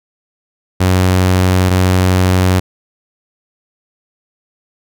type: tone pair in turn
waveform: sawtooth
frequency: 92.3 / 92.3 Hz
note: F#2 / F#2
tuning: -4 / -4 cents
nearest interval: unison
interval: 0 cents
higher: neither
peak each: -5 dBFS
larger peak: neither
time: 0.8-1.7 / 1.7-2.6 s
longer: neither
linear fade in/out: 10 ms
effects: none